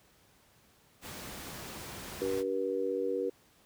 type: noise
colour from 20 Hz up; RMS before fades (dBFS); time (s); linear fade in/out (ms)
pink; -43; 1.01-2.44; 50
type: harmonic tone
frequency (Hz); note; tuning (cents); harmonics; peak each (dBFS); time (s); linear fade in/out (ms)
96; G2; -36; 3 / 4 / 5; -38 / -34 / -32; 2.21-3.3; 10
effects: pink hiss -64 dBFS RMS until 3.65 s + high-pass 60 Hz 12 dB/octave